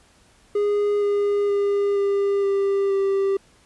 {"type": "tone with pitch steps", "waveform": "triangle", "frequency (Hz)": [411.6, 407.6, 403.6, 399.7, 395.7, 391.9], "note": ["G#4", "G#4", "G#4", "G4", "G4", "G4"], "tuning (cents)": [-16, -32, -49, 34, 16, 0], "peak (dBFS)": -16, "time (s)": [0.55, 3.37], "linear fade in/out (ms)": 5, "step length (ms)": 470, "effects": ["pink hiss -56 dBFS RMS until 3.65 s", "resampled to 24000 Hz"]}